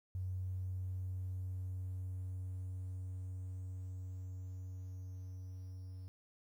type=tone with level ramp; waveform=triangle; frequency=92.7 Hz; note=F#2; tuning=4 cents sharp; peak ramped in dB=-33 to -43 dBFS; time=0.15-6.08 s; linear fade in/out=0 ms; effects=tanh soft clip ceiling -35 dBFS + 12-bit